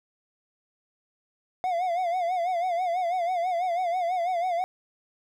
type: tone with vibrato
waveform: triangle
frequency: 710 Hz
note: F5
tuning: 28 cents sharp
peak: -22 dBFS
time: 1.64-4.64 s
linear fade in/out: 0 ms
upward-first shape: sine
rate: 6.1 Hz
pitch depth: 95 cents each way
effects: none